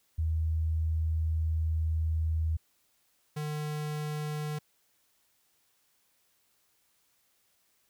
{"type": "tone pair in turn", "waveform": ["sine", "square"], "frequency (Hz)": [79.9, 150.83], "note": ["D#2", "D3"], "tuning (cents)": [47, 47], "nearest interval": "major seventh", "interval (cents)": 1100, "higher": "second", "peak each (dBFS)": [-26, -33], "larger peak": "first", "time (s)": [[0.18, 2.57], [3.36, 4.59]], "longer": "first", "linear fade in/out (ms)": 10, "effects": ["white hiss -71 dBFS RMS until 7.89 s"]}